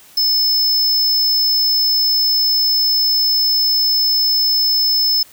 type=tone; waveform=square; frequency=5240 Hz; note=E8; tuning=11 cents flat; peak=-13 dBFS; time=0.17-5.23 s; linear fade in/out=5 ms; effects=white hiss -45 dBFS RMS until 5.32 s